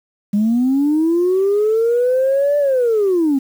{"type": "linear two-way sweep", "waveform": "sine", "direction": "up then down", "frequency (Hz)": [200, 587, 260.3], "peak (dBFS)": -11, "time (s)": [0.33, 3.39], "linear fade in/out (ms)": 10, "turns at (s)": 2.58, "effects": ["tanh soft clip ceiling -9 dBFS", "7-bit"]}